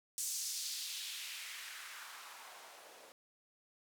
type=noise with band-pass filter sweep; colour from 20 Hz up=blue; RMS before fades=-45 dBFS; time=0.18-3.12 s; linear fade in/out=0 ms; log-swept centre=7300 to 480 Hz; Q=1.6; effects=none